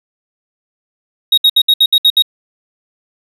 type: tone bursts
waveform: triangle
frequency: 3773 Hz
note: A#7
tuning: 20 cents sharp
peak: -4 dBFS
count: 8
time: 1.32-2.223 s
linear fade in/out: 5 ms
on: 56 ms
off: 65 ms
effects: none